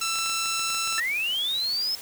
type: tone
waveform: 10% pulse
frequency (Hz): 1335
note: E6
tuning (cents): +22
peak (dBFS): -17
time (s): 0.01-1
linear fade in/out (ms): 5
type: clicks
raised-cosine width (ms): 0.2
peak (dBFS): -21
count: 11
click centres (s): 0.157 / 0.187 / 0.261 / 0.297 / 0.458 / 0.595 / 0.702 / 0.747 / 0.875 / 0.926 / 0.983
type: linear sweep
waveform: sine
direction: up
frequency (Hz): 1762 to 5274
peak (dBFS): -24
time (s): 0.98-1.95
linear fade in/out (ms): 0
effects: white hiss -41 dBFS RMS until 2.01 s